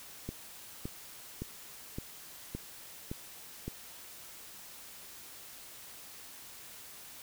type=click train; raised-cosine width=3 ms; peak=-24 dBFS; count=7; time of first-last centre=0.29-3.68 s; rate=1.77 Hz; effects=white hiss -50 dBFS RMS until 7.22 s